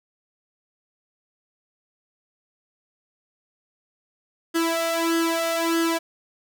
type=tone with flanger; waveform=sawtooth; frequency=331.5 Hz; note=E4; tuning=10 cents sharp; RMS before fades=-23 dBFS; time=4.54-5.99 s; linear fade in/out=20 ms; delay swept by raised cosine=0.62 to 1.62 ms; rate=1.6 Hz; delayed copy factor=+0.8; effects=none